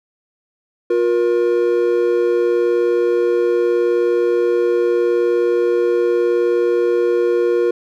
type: tone pair together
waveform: triangle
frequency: 355.9 / 475.1 Hz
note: F4 / A#4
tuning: +33 / +33 cents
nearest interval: perfect fourth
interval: 500 cents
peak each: -14 dBFS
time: 0.9-7.71 s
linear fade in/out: 5 ms
effects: none